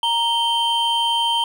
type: tone pair together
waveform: triangle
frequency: 932.3 / 3127 Hz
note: A#5 / G7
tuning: 0 / -5 cents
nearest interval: octave + major sixth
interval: 2095 cents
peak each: -18 dBFS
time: 0.03-1.44 s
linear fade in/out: 2 ms
effects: none